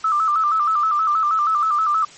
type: tone with vibrato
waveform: sine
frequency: 1244.5 Hz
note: D#6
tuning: in tune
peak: -15 dBFS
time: 0.04-2.05 s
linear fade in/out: 5 ms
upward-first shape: square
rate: 6.3 Hz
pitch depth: 78 cents each way
effects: white hiss -43 dBFS RMS until 2.17 s + MP3 32 kbps